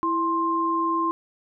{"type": "tone pair together", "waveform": "sine", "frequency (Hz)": [330.9, 1053.5], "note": ["E4", "C6"], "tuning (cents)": [7, 12], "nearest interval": "octave + minor sixth", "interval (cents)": 2005, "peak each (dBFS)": [-26, -22], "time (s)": [0.03, 1.11], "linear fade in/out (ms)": 0, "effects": []}